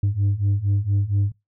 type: beating tone pair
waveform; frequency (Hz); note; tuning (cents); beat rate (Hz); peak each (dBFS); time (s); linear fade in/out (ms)
sine; 98 / 102.3; G2 / G#2; 0 / -26; 4.3; -20 / -18; 0.03-1.32; 5
effects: noise-tail reverb RT60 0.2 s tail -23 dB re dry + tanh soft clip ceiling -15 dBFS